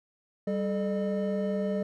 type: tone cluster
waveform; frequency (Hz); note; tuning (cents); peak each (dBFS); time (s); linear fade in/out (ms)
triangle; 195.7 / 433.5 / 606; G3 / A4 / D#5; -3 / -26 / -46; -27 / -31 / -30; 0.47-1.83; 5
effects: tanh soft clip ceiling -16 dBFS